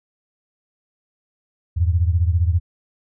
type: beating tone pair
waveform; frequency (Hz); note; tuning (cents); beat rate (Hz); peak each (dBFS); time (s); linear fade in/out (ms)
sine; 82.41 / 97.41; E2 / G2; 0 / -10; 15; -16 / -20; 1.76-2.6; 20
effects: none